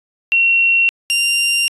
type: tone pair in turn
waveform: sine / sawtooth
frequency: 2731 / 2780 Hz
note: F7 / F7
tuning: -39 / -9 cents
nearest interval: unison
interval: 30 cents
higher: second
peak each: -10 dBFS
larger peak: neither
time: 0.32-0.89 / 1.1-1.68 s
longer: second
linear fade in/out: 0 ms
effects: resampled to 24000 Hz